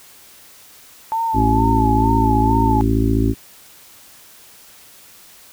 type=tone with vibrato; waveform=sine; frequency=880 Hz; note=A5; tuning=in tune; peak=-17 dBFS; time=1.12-2.81 s; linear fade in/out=0 ms; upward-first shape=sine; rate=2.2 Hz; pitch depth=69 cents each way
type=harmonic tone; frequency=54.9 Hz; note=A1; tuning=3 cents flat; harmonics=1 / 2 / 4 / 5 / 6 / 7; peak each=-19 / -19 / -23 / -19 / -25 / -25 dBFS; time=1.33-3.35 s; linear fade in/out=50 ms
effects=white hiss -45 dBFS RMS until 5.52 s